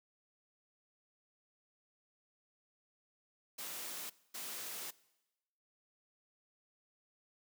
white noise bursts at uneven times, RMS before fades -44 dBFS, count 2, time 3.58-4.1 / 4.34-4.91 s, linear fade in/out 10 ms, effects noise-tail reverb RT60 1.0 s tail -21 dB re dry + high-pass 200 Hz 12 dB/octave

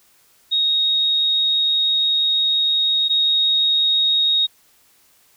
sine tone pair in turn, 3751 / 3751 Hz, A#7 / A#7, +10 / +10 cents, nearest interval unison, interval 0 cents, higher neither, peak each -15 / -14 dBFS, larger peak second, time 0.51-3.09 / 3.09-4.47 s, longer first, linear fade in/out 20 ms, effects white hiss -56 dBFS RMS until 5.36 s

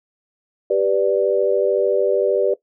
sine chord, G major, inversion none, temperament equal, 392 / 493.9 / 587.3 Hz, G4 / B4 / D5, 0 / 0 / 0 cents, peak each -19 dBFS, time 0.7-2.54 s, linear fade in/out 5 ms, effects noise-tail reverb RT60 0.1 s tail -18 dB re dry

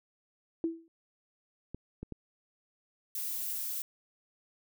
sine tone with exponential decay, 329.6 Hz, E4, in tune, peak -25 dBFS, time 0.64-0.88 s, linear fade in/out 1 ms, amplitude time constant 52 ms
clicks, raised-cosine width 3 ms, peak -27 dBFS, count 3, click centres 1.746 / 2.03 / 2.123 s
violet noise, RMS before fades -36 dBFS, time 3.15-3.82 s, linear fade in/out 2 ms
effects none

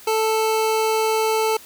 25% pulse tone, 440 Hz, A4, in tune, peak -14 dBFS, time 0.07-1.57 s, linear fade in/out 5 ms, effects white hiss -44 dBFS RMS until 1.65 s

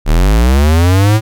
square linear sweep, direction up, 34.65 to 111.6 Hz, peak -7 dBFS, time 0.05-1.21 s, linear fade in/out 50 ms, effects none

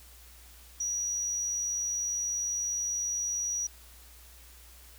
sine tone, 5800 Hz, F#8, 35 cents flat, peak -29 dBFS, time 0.8-3.67 s, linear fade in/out 5 ms, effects added 60 Hz sine -53 dBFS peak until 4.98 s + white hiss -55 dBFS RMS until 4.98 s

